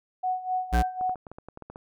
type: tone with tremolo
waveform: sine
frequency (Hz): 740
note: F#5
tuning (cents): 0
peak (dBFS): -23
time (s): 0.23-1.15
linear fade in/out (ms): 10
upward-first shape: sine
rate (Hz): 3.9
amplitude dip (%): 80
type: tone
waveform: square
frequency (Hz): 59.9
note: A#1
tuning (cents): +48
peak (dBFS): -21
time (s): 0.72-0.83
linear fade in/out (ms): 20
type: tone with exponential decay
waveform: sine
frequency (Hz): 1562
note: G6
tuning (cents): -7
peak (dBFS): -29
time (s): 0.74-0.99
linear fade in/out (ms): 5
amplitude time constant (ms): 53
type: clicks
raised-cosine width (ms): 1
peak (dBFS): -27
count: 11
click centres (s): 1.011 / 1.095 / 1.157 / 1.268 / 1.316 / 1.385 / 1.486 / 1.574 / 1.623 / 1.7 / 1.759
effects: none